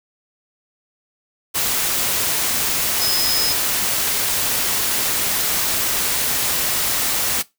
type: tone in noise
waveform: sine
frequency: 5100 Hz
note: D#8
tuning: 42 cents sharp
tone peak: -19 dBFS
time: 3-3.54 s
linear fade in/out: 20 ms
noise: white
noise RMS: -20 dBFS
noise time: 1.54-7.43 s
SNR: -2 dB
effects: noise-tail reverb RT60 0.2 s tail -20 dB re dry